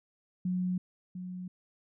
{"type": "tone pair in turn", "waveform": "sine", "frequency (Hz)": [182, 182], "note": ["F#3", "F#3"], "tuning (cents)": [-28, -28], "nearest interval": "unison", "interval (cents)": 0, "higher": "neither", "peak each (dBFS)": [-28, -37], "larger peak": "first", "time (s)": [[0.45, 0.78], [1.15, 1.48]], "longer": "neither", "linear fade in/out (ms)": 5, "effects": []}